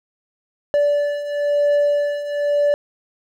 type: beating tone pair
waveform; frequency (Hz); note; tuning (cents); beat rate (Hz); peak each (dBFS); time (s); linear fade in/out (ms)
triangle; 580 / 581; D5 / D5; -22 / -19; 1; -20 / -15; 0.74-2.74; 0
effects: none